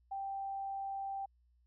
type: tone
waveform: sine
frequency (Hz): 784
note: G5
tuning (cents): 0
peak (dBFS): -37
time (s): 0.11-1.26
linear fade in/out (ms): 10
effects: added 60 Hz sine -67 dBFS peak until 1.66 s